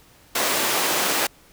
pink high-pass noise, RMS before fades -22 dBFS, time 0.35-1.27 s, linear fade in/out 5 ms, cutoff 400 Hz, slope 12 dB/octave, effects pink hiss -53 dBFS RMS until 1.52 s

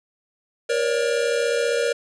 square tone cluster, 474.3 / 550 / 585 Hz, A#4 / C#5 / D5, +30 / -14 / -7 cents, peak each -22 / -27 / -28 dBFS, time 0.69-1.93 s, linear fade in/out 10 ms, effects resampled to 22050 Hz + 9-bit

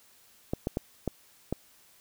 clicks, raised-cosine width 2 ms, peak -15 dBFS, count 5, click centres 0.535 / 0.671 / 0.771 / 1.077 / 1.526 s, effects white hiss -60 dBFS RMS until 2 s

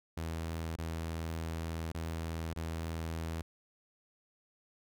sawtooth tone with dropouts, 81.7 Hz, E2, 15 cents flat, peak -32 dBFS, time 0.17-3.42 s, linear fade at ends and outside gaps 5 ms, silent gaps 0.762-0.785 / 1.919-1.947 / 2.535-2.561 s, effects none

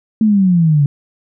sine exponential sweep, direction down, 223.9 to 139.5 Hz, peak -8 dBFS, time 0.21-0.86 s, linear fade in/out 2 ms, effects none

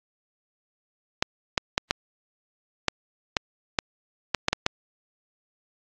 clicks, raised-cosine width 0.2 ms, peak -3 dBFS, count 11, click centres 1.225 / 1.578 / 1.779 / 1.909 / 2.883 / 3.368 / 3.788 / 4.347 / 4.484 / 4.53 / 4.664 s, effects low-pass 7000 Hz 12 dB/octave + AAC 64 kbps

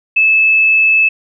sine tone, 2612 Hz, E7, 17 cents flat, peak -7 dBFS, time 0.16-1.09 s, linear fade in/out 10 ms, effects none

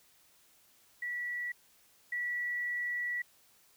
sine tone pair in turn, 1945 / 1945 Hz, B6 / B6, -27 / -27 cents, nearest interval unison, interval 0 cents, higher neither, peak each -34 / -32 dBFS, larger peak second, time 1.02-1.52 / 2.12-3.22 s, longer second, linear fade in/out 5 ms, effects white hiss -65 dBFS RMS until 3.76 s

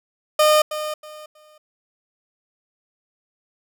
30% pulse tone with echo, 610 Hz, D#5, 34 cents flat, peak -10 dBFS, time 0.39-0.62 s, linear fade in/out 5 ms, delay 320 ms, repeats 3, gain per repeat -12 dB, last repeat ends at 1.58 s, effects none

